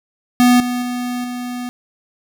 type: tone with level steps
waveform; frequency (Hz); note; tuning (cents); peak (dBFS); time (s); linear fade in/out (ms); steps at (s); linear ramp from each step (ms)
square; 246.2; B3; -5; -9 / -19 / -21 / -24; 0.4-1.69; 0; 0.6 / 0.82 / 1.24; 2
effects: none